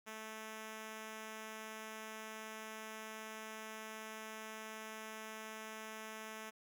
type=tone; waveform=5% pulse; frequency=218.7 Hz; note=A3; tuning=10 cents flat; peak=-35 dBFS; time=0.06-6.51 s; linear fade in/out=20 ms; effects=none